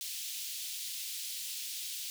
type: high-pass noise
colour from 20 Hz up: pink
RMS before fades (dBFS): -40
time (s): 0.01-2.1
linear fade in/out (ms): 0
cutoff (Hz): 3100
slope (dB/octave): 24
effects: none